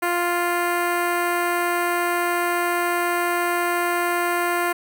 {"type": "tone with notch filter", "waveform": "10% pulse", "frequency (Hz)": 349.2, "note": "F4", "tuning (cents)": 0, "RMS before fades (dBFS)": -22, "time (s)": [0.02, 4.73], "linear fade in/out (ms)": 10, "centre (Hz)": 5200, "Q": 1.1, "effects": []}